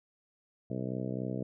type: harmonic tone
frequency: 63.6 Hz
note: C2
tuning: 48 cents flat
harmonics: 2 / 3 / 4 / 5 / 6 / 7 / 8 / 9 / 10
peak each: -38 / -38 / -40 / -42 / -46 / -43 / -45 / -48 / -47 dBFS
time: 0.7-1.43 s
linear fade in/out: 5 ms
effects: none